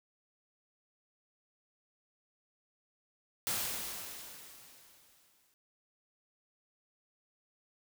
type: noise with exponential decay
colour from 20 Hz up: white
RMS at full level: -33 dBFS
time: 3.47-5.54 s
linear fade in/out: 0 ms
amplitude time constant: 450 ms
effects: none